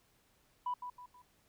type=tone with echo; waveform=sine; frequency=987.8 Hz; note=B5; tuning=in tune; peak=-32 dBFS; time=0.66-0.74 s; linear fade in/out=5 ms; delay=160 ms; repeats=3; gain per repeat=-8 dB; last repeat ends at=1.22 s; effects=tanh soft clip ceiling -29 dBFS + pink hiss -71 dBFS RMS until 1.48 s